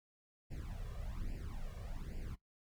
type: noise with flanger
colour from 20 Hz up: brown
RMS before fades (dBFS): -43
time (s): 0.5-2.36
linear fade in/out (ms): 20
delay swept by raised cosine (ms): 0.4 to 1.8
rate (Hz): 1.2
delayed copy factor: +0.9
effects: noise-tail reverb RT60 0.1 s tail -17 dB re dry